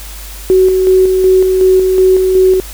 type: tone with tremolo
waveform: sine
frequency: 374.5 Hz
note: F#4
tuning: 21 cents sharp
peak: -4 dBFS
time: 0.5-2.6 s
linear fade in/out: 0 ms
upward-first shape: square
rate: 2.7 Hz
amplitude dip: 35%
effects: added 50 Hz sine -27 dBFS peak until 2.73 s + white hiss -31 dBFS RMS until 2.73 s